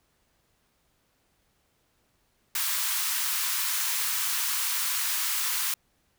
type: high-pass noise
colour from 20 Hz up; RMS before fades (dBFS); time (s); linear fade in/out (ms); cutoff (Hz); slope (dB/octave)
white; -28; 2.55-5.74; 2; 930; 48
effects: pink hiss -70 dBFS RMS until 6.18 s